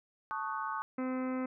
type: chord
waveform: sine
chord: D# half-diminished seventh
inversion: second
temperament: equal with one note detuned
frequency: 880 / 1108.7 / 1244.5 / 1495.4 Hz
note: A5 / C#6 / D#6 / F#6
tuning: 0 / 0 / 0 / +18 cents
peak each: -39 / -38 / -40 / -42 dBFS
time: 0.31-0.82 s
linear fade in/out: 0 ms
type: harmonic tone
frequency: 257.4 Hz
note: C4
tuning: 28 cents flat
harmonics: 1 / 2 / 3 / 4 / 5 / 6 / 7 / 8 / 9 / 10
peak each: -33 / -40 / -49 / -47 / -46 / -53 / -59 / -51 / -59 / -60 dBFS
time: 0.98-1.46 s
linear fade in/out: 5 ms
effects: none